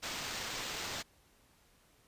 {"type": "noise with sample-and-hold", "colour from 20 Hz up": "white", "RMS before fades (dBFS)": -40, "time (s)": [0.02, 1.03], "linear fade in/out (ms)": 20, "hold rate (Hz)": 11025, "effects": ["pink hiss -67 dBFS RMS until 2.07 s", "resampled to 32000 Hz"]}